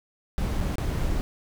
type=noise with dropouts; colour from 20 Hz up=brown; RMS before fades=-26 dBFS; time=0.38-1.21 s; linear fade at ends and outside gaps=0 ms; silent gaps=0.603-0.609 / 0.756-0.783 / 1.037-1.041 s; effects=none